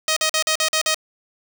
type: tone bursts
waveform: 5% pulse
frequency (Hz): 628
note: D#5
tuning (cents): +16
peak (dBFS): -6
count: 7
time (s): 0.08-0.945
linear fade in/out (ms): 2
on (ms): 85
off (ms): 45
effects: none